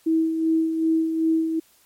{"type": "tone with tremolo", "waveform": "sine", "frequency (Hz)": 322.9, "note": "E4", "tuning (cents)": -36, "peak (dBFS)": -16, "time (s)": [0.06, 1.6], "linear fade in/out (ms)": 10, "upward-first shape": "sine", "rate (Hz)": 2.6, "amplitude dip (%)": 50, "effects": ["white hiss -58 dBFS RMS until 1.85 s", "MP3 64 kbps"]}